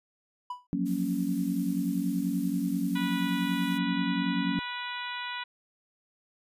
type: tone with exponential decay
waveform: triangle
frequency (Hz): 987.8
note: B5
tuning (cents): 0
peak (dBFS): -28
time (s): 0.5-0.67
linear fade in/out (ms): 5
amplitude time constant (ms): 35
type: chord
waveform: sine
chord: Gb major seventh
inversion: third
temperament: equal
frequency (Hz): 174.61 / 185 / 233.1 / 277.2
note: F3 / Gb3 / Bb3 / Db4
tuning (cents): 0 / 0 / 0 / 0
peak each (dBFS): -35 / -31 / -33 / -30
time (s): 0.73-4.59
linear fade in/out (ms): 0
type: noise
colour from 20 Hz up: blue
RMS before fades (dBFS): -47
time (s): 0.85-3.79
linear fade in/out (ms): 20
type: harmonic tone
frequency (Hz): 489.9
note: B4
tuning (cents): -14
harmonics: 2 / 3 / 4 / 5 / 6 / 7 / 8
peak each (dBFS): -38 / -40 / -41 / -42 / -43 / -43 / -44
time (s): 2.95-5.44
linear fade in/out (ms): 10
effects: resampled to 32000 Hz